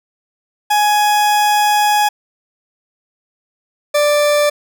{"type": "tone pair in turn", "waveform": "40% pulse", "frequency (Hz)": [836, 588.6], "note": ["G#5", "D5"], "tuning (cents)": [11, 4], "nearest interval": "tritone", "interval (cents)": 607, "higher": "first", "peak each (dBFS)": -10, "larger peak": "neither", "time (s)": [[0.7, 2.09], [3.94, 4.5]], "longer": "first", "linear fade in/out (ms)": 10, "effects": []}